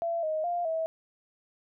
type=tone with pitch steps; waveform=sine; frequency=675 / 625 / 699 / 647 Hz; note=E5 / D#5 / F5 / E5; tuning=+41 / +8 / +1 / -32 cents; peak=-27 dBFS; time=0.02-0.86 s; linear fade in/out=0 ms; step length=210 ms; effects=none